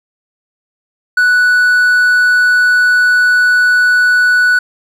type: tone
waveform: triangle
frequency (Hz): 1480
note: F#6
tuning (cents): 0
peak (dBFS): -5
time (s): 1.17-4.59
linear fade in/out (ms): 5
effects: none